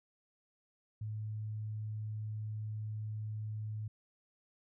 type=tone; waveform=sine; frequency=107.5 Hz; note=A2; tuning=40 cents flat; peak=-37 dBFS; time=1.01-3.88 s; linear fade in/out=5 ms; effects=none